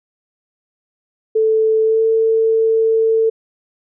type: tone with pitch glide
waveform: sine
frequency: 440 to 446.9 Hz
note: A4 to A4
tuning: 0 to +27 cents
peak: -11 dBFS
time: 1.35-3.3 s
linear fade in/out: 10 ms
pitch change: +27 cents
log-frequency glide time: 1.83-2.03 s
effects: none